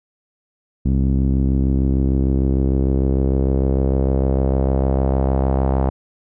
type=tone with low-pass filter sweep; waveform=sawtooth; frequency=66.6 Hz; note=C2; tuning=31 cents sharp; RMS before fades=-17 dBFS; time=0.85-5.9 s; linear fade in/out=10 ms; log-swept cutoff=230 to 790 Hz; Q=1.9; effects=none